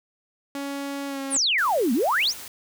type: tone with pitch glide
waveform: sawtooth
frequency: 279.7 to 272.5 Hz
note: C#4 to C#4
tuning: +16 to -29 cents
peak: -25 dBFS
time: 0.55-1.37 s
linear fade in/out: 2 ms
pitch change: -45 cents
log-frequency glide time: 1.07-1.2 s
type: exponential two-way sweep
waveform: sine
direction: down then up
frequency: 10890 to 215.8 to 7130 Hz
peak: -19 dBFS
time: 1.3-2.34 s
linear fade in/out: 50 ms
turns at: 1.93 s
type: noise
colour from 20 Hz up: white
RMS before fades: -39 dBFS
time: 1.58-2.48 s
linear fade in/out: 2 ms
effects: none